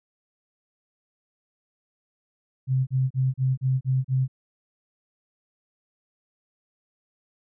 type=tone bursts; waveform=sine; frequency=130.81 Hz; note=C3; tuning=in tune; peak=-19 dBFS; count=7; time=2.67-4.28 s; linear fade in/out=50 ms; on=200 ms; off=35 ms; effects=none